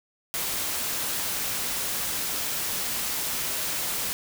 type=noise; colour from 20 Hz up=white; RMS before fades=-29 dBFS; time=0.34-4.13 s; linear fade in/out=0 ms; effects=none